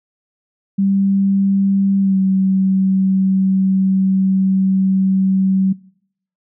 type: tone with pitch glide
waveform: sine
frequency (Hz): 196 to 190.86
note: G3 to G3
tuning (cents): 0 to -46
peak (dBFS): -12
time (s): 0.78-5.73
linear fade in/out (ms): 10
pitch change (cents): -46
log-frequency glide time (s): 2-2.17
effects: noise-tail reverb RT60 0.7 s tail -22 dB re dry